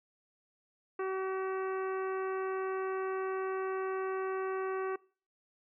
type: harmonic tone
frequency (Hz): 380.2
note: F#4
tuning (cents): +47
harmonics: 1 / 2 / 3 / 4 / 5 / 6 / 7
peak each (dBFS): -33 / -44 / -40 / -46 / -50 / -56 / -55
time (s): 0.99-4.96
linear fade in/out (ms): 5
effects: noise-tail reverb RT60 0.4 s tail -23 dB re dry